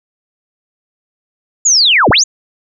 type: linear two-way sweep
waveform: sine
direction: down then up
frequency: 7040 to 36 to 7040 Hz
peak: -6 dBFS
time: 1.65-2.24 s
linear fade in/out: 10 ms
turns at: 2.1 s
effects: none